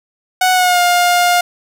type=tone with pitch glide; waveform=sawtooth; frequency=740 to 707.8 Hz; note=F#5 to F5; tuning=0 to +23 cents; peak=-6 dBFS; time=0.41-1.41 s; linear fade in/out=5 ms; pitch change=-77 cents; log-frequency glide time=0.53-0.8 s; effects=none